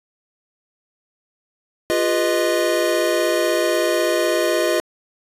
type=chord; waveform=square; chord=F half-diminished seventh; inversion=none; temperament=equal with one note detuned; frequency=349.2 / 405.4 / 493.9 / 622.3 Hz; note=F4 / Ab4 / Cb5 / Eb5; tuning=0 / -42 / 0 / 0 cents; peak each=-22 / -26 / -25 / -21 dBFS; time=1.9-4.8 s; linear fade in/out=0 ms; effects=resampled to 32000 Hz